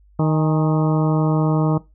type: harmonic tone with a mistuned harmonic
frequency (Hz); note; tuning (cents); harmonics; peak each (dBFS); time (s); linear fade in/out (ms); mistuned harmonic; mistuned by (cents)
155.56; D#3; 0; 1 / 2 / 3 / 4 / 5 / 6 / 7 / 8; -16 / -22 / -26 / -28 / -30 / -32 / -33 / -34; 0.19-1.78; 5; 5; +77
effects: noise-tail reverb RT60 0.2 s tail -18 dB re dry + added 50 Hz sine -49 dBFS peak until 1.94 s